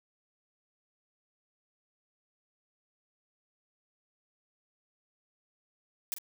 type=noise with echo; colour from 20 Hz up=blue; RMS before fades=-33 dBFS; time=6.12-6.14 s; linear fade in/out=0 ms; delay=44 ms; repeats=1; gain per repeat=-11 dB; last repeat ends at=6.184 s; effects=none